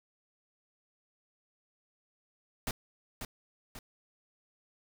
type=noise with echo; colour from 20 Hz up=pink; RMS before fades=-34 dBFS; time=2.67-2.71 s; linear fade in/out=2 ms; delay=540 ms; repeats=2; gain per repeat=-6 dB; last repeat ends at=3.79 s; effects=none